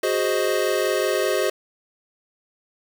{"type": "chord", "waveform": "square", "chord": "Ab dominant seventh", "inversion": "third", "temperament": "equal", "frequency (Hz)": [370, 415.3, 523.3, 622.3], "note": ["Gb4", "Ab4", "C5", "Eb5"], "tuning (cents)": [0, 0, 0, 0], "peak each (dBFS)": -26, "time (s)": [0.03, 1.5], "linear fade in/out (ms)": 5, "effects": ["7-bit"]}